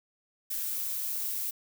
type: noise with high-pass filter sweep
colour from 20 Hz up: violet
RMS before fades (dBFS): -33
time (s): 0.5-1.51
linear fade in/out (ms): 10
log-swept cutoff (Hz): 1500 to 610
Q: 1.7
effects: none